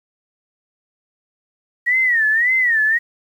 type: tone with vibrato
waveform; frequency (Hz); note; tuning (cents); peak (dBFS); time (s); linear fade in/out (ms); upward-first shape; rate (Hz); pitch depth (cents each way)
sine; 1888; A#6; +22; -13; 1.86-2.99; 20; sine; 1.8; 160
effects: 8-bit